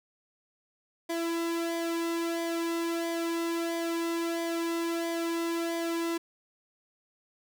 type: tone with flanger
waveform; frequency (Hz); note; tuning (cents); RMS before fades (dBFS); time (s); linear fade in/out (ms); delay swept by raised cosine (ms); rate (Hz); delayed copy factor
sawtooth; 335; E4; +28; -31; 1.09-6.18; 10; 0.73 to 1.73; 1.5; -0.65
effects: none